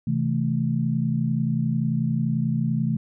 sine chord, A minor, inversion first, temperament equal with one note detuned, 130.81 / 162.17 / 220 Hz, C3 / E3 / A3, 0 / -28 / 0 cents, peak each -25 dBFS, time 0.07-2.97 s, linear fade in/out 5 ms, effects none

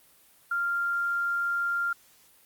sine tone with quantisation, 1393 Hz, F6, 5 cents flat, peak -25 dBFS, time 0.51-1.93 s, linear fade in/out 5 ms, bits 9, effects white hiss -59 dBFS RMS until 2.45 s + Opus 32 kbps

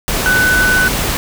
sine tone in noise, 1498 Hz, F#6, 21 cents sharp, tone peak -10 dBFS, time 0.26-0.88 s, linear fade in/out 0 ms, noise pink, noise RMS -17 dBFS, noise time 0.08-1.17 s, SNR +4 dB, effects none

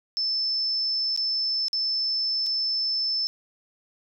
sine tone with dropouts, 5274 Hz, E8, in tune, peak -23 dBFS, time 0.17-3.27 s, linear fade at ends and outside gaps 0 ms, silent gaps 1.163-1.175 / 1.683-1.731 / 2.463-2.467 s, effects none

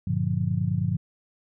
sine chord, G minor seventh, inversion none, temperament just, 98 / 117.6 / 147 / 176.4 Hz, G2 / Bb2 / D3 / F3, 0 / +16 / +2 / +18 cents, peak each -28 dBFS, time 0.07-0.97 s, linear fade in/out 5 ms, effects none

